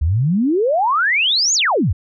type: exponential two-way sweep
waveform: sine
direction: up then down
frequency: 69.8 to 7040 to 69.8 Hz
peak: -13 dBFS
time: 0.01-1.93 s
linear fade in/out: 10 ms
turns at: 1.54 s
effects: none